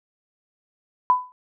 sine tone with exponential decay, 1000 Hz, B5, 21 cents sharp, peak -10 dBFS, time 1.1-1.32 s, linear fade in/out 0 ms, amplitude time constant 46 ms, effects none

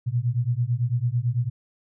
sine beating tone pair, 116.54 / 125.54 Hz, A#2 / B2, 0 / +29 cents, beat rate 9 Hz, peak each -24 dBFS, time 0.06-1.5 s, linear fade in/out 20 ms, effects none

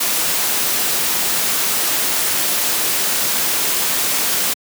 white noise, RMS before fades -18 dBFS, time 0-4.54 s, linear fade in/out 10 ms, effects high-pass 150 Hz 12 dB/octave

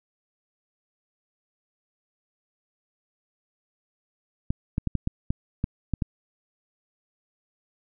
clicks, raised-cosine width 5 ms, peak -12 dBFS, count 9, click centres 4.505 / 4.781 / 4.873 / 4.953 / 5.074 / 5.305 / 5.641 / 5.937 / 6.022 s, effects none

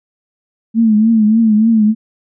sine tone with vibrato, 220 Hz, A3, in tune, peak -7 dBFS, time 0.74-1.95 s, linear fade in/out 50 ms, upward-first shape triangle, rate 3.4 Hz, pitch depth 91 cents each way, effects none

